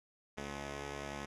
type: tone pair together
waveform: 5% pulse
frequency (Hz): 70.8 / 213.3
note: C#2 / G#3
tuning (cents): +37 / +46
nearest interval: octave + perfect fifth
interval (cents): 1909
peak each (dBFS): -31 / -34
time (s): 0.37-1.26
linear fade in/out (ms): 10
effects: low-pass 8000 Hz 12 dB/octave